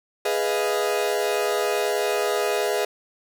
40% pulse chord, F half-diminished seventh, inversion first, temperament equal with one note detuned, 415.3 / 493.9 / 622.3 / 692.8 Hz, Ab4 / Cb5 / Eb5 / F5, 0 / 0 / 0 / -14 cents, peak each -24 / -27 / -27 / -28 dBFS, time 0.25-2.85 s, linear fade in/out 5 ms, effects none

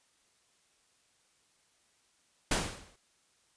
pink noise with exponential decay, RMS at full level -25 dBFS, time 2.51-2.96 s, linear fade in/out 5 ms, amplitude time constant 97 ms, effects white hiss -70 dBFS RMS until 3.56 s + resampled to 22050 Hz

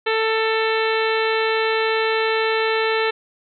harmonic tone, 443.7 Hz, A4, 14 cents sharp, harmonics 1 / 2 / 3 / 4 / 5 / 6 / 7 / 8 / 9, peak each -20 / -26 / -27 / -26 / -28 / -29 / -34 / -35 / -32 dBFS, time 0.06-3.11 s, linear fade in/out 10 ms, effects none

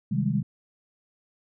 sine chord, Ab major seventh, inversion first, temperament equal, 130.81 / 155.56 / 196 / 207.7 Hz, C3 / Eb3 / G3 / Ab3, 0 / 0 / 0 / 0 cents, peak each -28 dBFS, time 0.11-0.43 s, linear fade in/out 10 ms, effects none

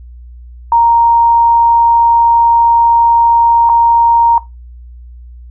sine tone with dropouts, 932.3 Hz, A#5, in tune, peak -5 dBFS, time 0.72-4.38 s, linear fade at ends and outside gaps 2 ms, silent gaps 3.692-3.696 s, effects noise-tail reverb RT60 0.2 s tail -17 dB re dry + added 60 Hz sine -30 dBFS peak until 5.5 s

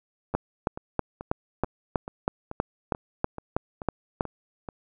two click trains, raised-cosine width 1 ms, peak -21 / -9 dBFS, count 11 / 13, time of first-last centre 0.34-4.688 / 0.35-4.209 s, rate 2.3 / 3.11 Hz, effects none

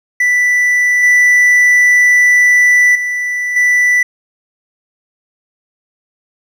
triangle tone with level steps, 1975.5 Hz, B6, in tune, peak -7 / -4 / -13 / -6 dBFS, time 0.2-4.03 s, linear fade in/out 5 ms, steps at 1.03 / 2.95 / 3.56 s, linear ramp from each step 5 ms, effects none

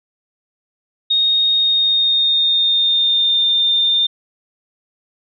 sine tone with pitch glide, 3719 to 3611 Hz, A#7 to A7, -5 to +44 cents, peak -12 dBFS, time 1.1-4.07 s, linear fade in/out 10 ms, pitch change -51 cents, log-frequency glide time 1.55-3.46 s, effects none

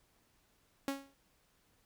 sawtooth tone with exponential decay, 275.2 Hz, C#4, 12 cents flat, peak -27 dBFS, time 0.88-1.14 s, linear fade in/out 1 ms, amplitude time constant 56 ms, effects pink hiss -72 dBFS RMS until 1.85 s

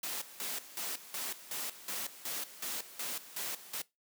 white noise with tremolo, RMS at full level -38 dBFS, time 0.03-3.82 s, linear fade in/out 5 ms, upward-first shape square, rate 2.7 Hz, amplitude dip 80%, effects noise-tail reverb RT60 0.2 s tail -21 dB re dry + high-pass 200 Hz 12 dB/octave

